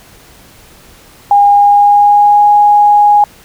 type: tone with pitch glide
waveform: sine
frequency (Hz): 812 to 827.1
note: G#5 to G#5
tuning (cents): -39 to -7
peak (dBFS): -3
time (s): 1.31-3.24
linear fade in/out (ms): 2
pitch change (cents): +32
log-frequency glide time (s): 1.46-2.46
effects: pink hiss -40 dBFS RMS until 3.44 s